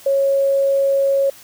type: tone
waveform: sine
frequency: 550 Hz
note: C#5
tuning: 14 cents flat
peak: -13 dBFS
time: 0.06-1.3 s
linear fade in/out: 5 ms
effects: white hiss -43 dBFS RMS until 1.43 s